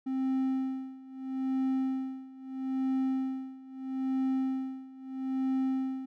triangle tone with tremolo, 263.5 Hz, C4, 12 cents sharp, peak -24 dBFS, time 0.06-6.06 s, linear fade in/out 10 ms, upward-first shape sine, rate 0.77 Hz, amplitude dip 90%, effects none

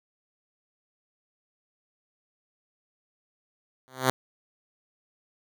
5% pulse tone with exponential growth, 129.9 Hz, C3, 12 cents flat, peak -6 dBFS, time 3.88-4.1 s, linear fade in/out 0 ms, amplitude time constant 46 ms, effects none

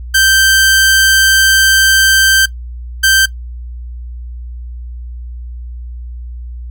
sawtooth tone bursts at uneven times, 1562 Hz, G6, 7 cents flat, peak -3 dBFS, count 2, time 0.14-2.46 / 3.03-3.26 s, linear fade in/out 10 ms, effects noise-tail reverb RT60 0.1 s tail -18 dB re dry + added 60 Hz sine -23 dBFS peak until 6.7 s

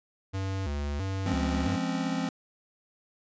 square tone with vibrato, 83.3 Hz, E2, 19 cents sharp, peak -30 dBFS, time 0.33-1.77 s, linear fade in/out 20 ms, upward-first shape square, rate 1.5 Hz, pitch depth 250 cents each way
square chord, Db major seventh, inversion first, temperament just, 173.24 / 207.9 / 259.9 / 277.2 Hz, F3 / Ab3 / C4 / Db4, -14 / +2 / -11 / 0 cents, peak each -34 / -36 / -32 / -37 dBFS, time 1.26-2.29 s, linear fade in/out 2 ms
effects resampled to 16000 Hz

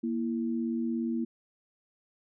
sine tone pair together, 234.7 / 331.7 Hz, A#3 / E4, +12 / +11 cents, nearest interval tritone, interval 599 cents, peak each -29 / -34 dBFS, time 0.03-1.25 s, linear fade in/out 10 ms, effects none

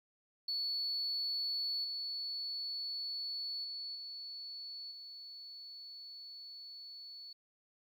sine tone with level steps, 4430 Hz, C#8, 2 cents flat, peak -33 / -37 / -40 / -43 / -47 dBFS, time 0.48-7.33 s, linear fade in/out 5 ms, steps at 1.84 / 3.64 / 3.95 / 4.91 s, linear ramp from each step 5 ms, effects tanh soft clip ceiling -29 dBFS + 12-bit

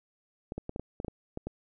clicks, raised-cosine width 2 ms, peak -22 dBFS, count 10, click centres 0.521 / 0.58 / 0.694 / 0.761 / 0.796 / 1.001 / 1.047 / 1.082 / 1.374 / 1.47 s, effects none

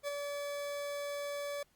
40% pulse tone with ADSR envelope, 574 Hz, D5, 40 cents flat, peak -32 dBFS, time 0.03-1.63 s, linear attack 48 ms, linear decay 15 ms, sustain -4 dB, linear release 4 ms, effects pink hiss -71 dBFS RMS until 1.75 s + Opus 48 kbps

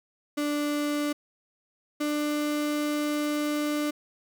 35% pulse tone pair in turn, 293.7 / 296.8 Hz, D4 / D4, 0 / +18 cents, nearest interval unison, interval 18 cents, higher second, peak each -24 dBFS, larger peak neither, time 0.37-1.13 / 2-3.91 s, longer second, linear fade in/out 10 ms, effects none

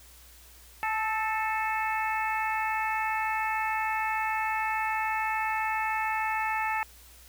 harmonic tone with a mistuned harmonic, 436.6 Hz, A4, 13 cents flat, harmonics 2 / 3 / 4 / 5 / 6, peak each -29 / -35 / -34 / -35 / -37 dBFS, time 0.83-6.83 s, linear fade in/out 0 ms, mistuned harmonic 4, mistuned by +28 cents, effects added 60 Hz sine -54 dBFS peak until 7.28 s + white hiss -54 dBFS RMS until 7.28 s

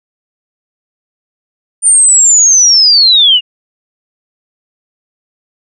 sine linear sweep, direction down, 9100 to 2794 Hz, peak -3 dBFS, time 1.82-3.41 s, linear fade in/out 50 ms, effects none

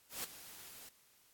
white noise with ADSR envelope, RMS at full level -39 dBFS, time 0.09-0.89 s, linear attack 150 ms, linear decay 8 ms, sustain -14 dB, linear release 4 ms, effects white hiss -68 dBFS RMS until 1.33 s + AAC 64 kbps

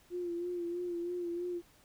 sine tone with vibrato, 349.2 Hz, F4, in tune, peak -34 dBFS, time 0.1-1.62 s, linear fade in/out 50 ms, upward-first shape sine, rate 3.1 Hz, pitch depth 38 cents each way, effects pink hiss -64 dBFS RMS until 1.84 s

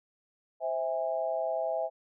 sine chord, C augmented, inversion none, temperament just, 523.3 / 654.1 / 817.6 Hz, C5 / E5 / G#5, 0 / -14 / -27 cents, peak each -35 / -30 / -36 dBFS, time 0.6-1.9 s, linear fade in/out 50 ms, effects none

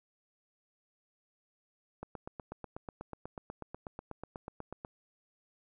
click train, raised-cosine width 1 ms, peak -27 dBFS, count 24, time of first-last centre 2.03-4.849 s, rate 8.16 Hz, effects none

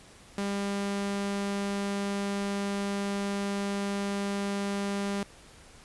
sawtooth tone, 200 Hz, G3, 35 cents sharp, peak -25 dBFS, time 0.38-5.23 s, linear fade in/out 2 ms, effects pink hiss -53 dBFS RMS until 5.84 s + resampled to 24000 Hz

